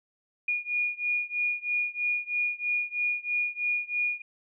sine beating tone pair, 2439 / 2442.1 Hz, D#7 / D#7, -35 / -33 cents, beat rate 3.1 Hz, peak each -29 / -30 dBFS, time 0.48-4.22 s, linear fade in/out 5 ms, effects none

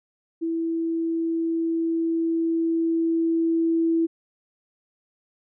sine tone with level ramp, 329.6 Hz, E4, in tune, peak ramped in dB -23 to -18 dBFS, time 0.41-4.07 s, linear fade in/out 20 ms, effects none

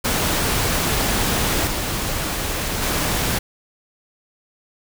pink noise with level steps, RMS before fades -20 / -24 / -21 dBFS, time 0.04-3.39 s, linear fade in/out 10 ms, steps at 1.67 / 2.82 s, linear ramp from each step 2 ms, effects none

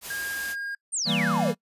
white noise, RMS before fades -36 dBFS, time 0.01-0.56 s, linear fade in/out 50 ms
triangle tone, 1622 Hz, G#6, 41 cents flat, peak -28 dBFS, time 0.1-0.75 s, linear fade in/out 5 ms
sine exponential sweep, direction down, 9290 to 415.3 Hz, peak -25 dBFS, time 0.92-1.53 s, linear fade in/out 20 ms
square chord, E diminished, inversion none, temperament equal, 164.81 / 196 / 233.1 Hz, E3 / G3 / Bb3, 0 / 0 / 0 cents, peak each -29 dBFS, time 1.05-1.55 s, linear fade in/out 50 ms
effects noise-tail reverb RT60 0.1 s tail -25 dB re dry + resampled to 32000 Hz

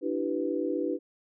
sine chord, E minor seventh, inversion third, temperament equal with one note detuned, 293.7 / 329.6 / 385.9 / 493.9 Hz, D4 / E4 / G4 / B4, 0 / 0 / -27 / 0 cents, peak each -32 / -32 / -33 / -33 dBFS, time 0.01-0.99 s, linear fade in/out 50 ms, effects none

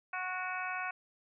harmonic tone with a mistuned harmonic, 368 Hz, F#4, 9 cents flat, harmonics 2 / 3 / 4 / 5 / 6 / 7, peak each -41 / -41 / -39 / -46 / -44 / -43 dBFS, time 0.13-0.91 s, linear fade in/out 5 ms, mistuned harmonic 6, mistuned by +42 cents, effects none

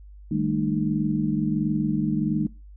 sine tone cluster, 154.3 / 200.5 / 221.9 / 305.1 Hz, D#3 / G3 / A3 / D#4, -14 / +39 / +15 / -34 cents, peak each -27 dBFS, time 0.31-2.47 s, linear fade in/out 5 ms, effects noise-tail reverb RT60 0.3 s tail -23 dB re dry + added 50 Hz sine -42 dBFS peak until 2.76 s

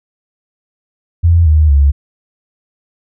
sine tone with pitch steps, 84.7 / 77.22 / 70.41 Hz, E2 / D#2 / C#2, +48 / -13 / +28 cents, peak -5 dBFS, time 1.23-1.92 s, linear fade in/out 20 ms, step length 230 ms, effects none

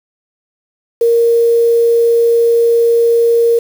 sine tone with quantisation, 466.2 Hz, A#4, in tune, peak -7 dBFS, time 1.01-3.59 s, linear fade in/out 5 ms, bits 5, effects none

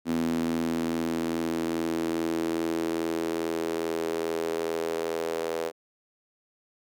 sawtooth tone with high-pass filter sweep, 82.41 Hz, E2, in tune, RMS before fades -29 dBFS, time 0.05-5.72 s, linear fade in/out 50 ms, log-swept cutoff 250 to 470 Hz, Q 4.4, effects none

